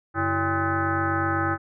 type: tone with frequency modulation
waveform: sine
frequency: 802 Hz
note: G5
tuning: 39 cents sharp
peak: -21 dBFS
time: 0.14-1.58 s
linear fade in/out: 50 ms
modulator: 236 Hz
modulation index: 3.4
effects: none

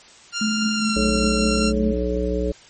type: tone with pitch glide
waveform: 10% pulse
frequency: 1395 to 1371 Hz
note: F6 to F6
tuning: -2 to -32 cents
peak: -14 dBFS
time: 0.32-1.73 s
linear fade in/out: 50 ms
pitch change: -30 cents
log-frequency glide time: 0.76-0.87 s
type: tone with tremolo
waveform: sine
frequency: 216 Hz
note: A3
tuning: 32 cents flat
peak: -18 dBFS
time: 0.41-1.93 s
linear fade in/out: 5 ms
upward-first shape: triangle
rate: 5 Hz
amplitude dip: 45%
type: harmonic tone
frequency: 61.3 Hz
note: B1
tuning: 12 cents flat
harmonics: 1 / 3 / 5 / 7 / 9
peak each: -24 / -28 / -28 / -25 / -27 dBFS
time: 0.96-2.52 s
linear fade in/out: 5 ms
effects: white hiss -47 dBFS RMS until 2.69 s + MP3 32 kbps

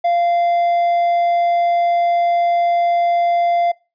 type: tone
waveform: triangle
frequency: 692 Hz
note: F5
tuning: 16 cents flat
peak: -11 dBFS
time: 0.04-3.72 s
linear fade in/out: 10 ms
effects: noise-tail reverb RT60 0.3 s tail -25 dB re dry + resampled to 11025 Hz

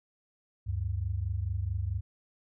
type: tone pair together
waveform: sine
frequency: 73.42 / 98 Hz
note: D2 / G2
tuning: 0 / 0 cents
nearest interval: perfect fourth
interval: 500 cents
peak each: -33 / -31 dBFS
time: 0.66-2.01 s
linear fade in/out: 20 ms
effects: none

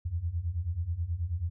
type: beating tone pair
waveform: sine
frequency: 79.9 / 89.2 Hz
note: D#2 / F2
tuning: +47 / +37 cents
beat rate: 9.3 Hz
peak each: -34 / -31 dBFS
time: 0.05-1.5 s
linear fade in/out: 10 ms
effects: none

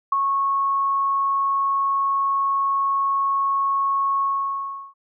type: tone with ADSR envelope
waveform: sine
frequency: 1100 Hz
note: C#6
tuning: 14 cents flat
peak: -13 dBFS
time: 0.12-4.94 s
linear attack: 6 ms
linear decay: 10 ms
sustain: -5 dB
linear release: 720 ms
effects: none

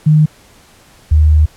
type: tone pair in turn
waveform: sine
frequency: 153.4 / 76.7 Hz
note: D#3 / D#2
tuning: -24 / -24 cents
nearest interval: octave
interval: 1200 cents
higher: first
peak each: -5 dBFS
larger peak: neither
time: 0.06-0.26 / 1.11-1.46 s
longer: second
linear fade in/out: 10 ms
effects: pink hiss -45 dBFS RMS until 1.56 s + low-pass 12000 Hz 12 dB/octave

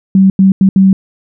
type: tone bursts at uneven times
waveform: sine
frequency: 192 Hz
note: G3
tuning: 36 cents flat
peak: -3 dBFS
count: 4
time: 0.15-0.3 / 0.39-0.52 / 0.61-0.69 / 0.76-0.93 s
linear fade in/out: 2 ms
effects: none

